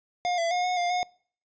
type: tone with pitch steps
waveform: square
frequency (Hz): 712 / 673 / 717 / 727 / 703 / 722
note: F5 / E5 / F5 / F#5 / F5 / F#5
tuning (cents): +33 / +36 / +45 / -31 / +11 / -43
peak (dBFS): -25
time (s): 0.25-1.03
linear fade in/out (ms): 0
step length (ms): 130
effects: noise-tail reverb RT60 0.5 s tail -24 dB re dry + resampled to 16000 Hz